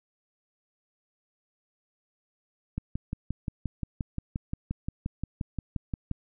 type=click train; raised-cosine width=5 ms; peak=-18 dBFS; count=20; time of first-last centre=2.78-6.113 s; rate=5.7 Hz; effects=none